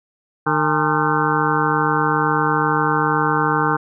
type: harmonic tone with a mistuned harmonic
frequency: 152.2 Hz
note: D#3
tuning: 38 cents flat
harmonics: 1 / 2 / 3 / 5 / 6 / 7 / 8 / 9 / 10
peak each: -24 / -24 / -24 / -24 / -24 / -24 / -24 / -24 / -24 dBFS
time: 0.46-3.77 s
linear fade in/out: 10 ms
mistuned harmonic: 5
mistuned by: +110 cents
effects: none